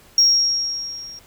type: tone with level ramp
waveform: sine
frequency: 5588 Hz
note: F8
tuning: in tune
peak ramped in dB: -8 to -35 dBFS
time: 0.18-1.19 s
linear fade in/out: 2 ms
effects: tanh soft clip ceiling -7 dBFS + pink hiss -50 dBFS RMS until 1.26 s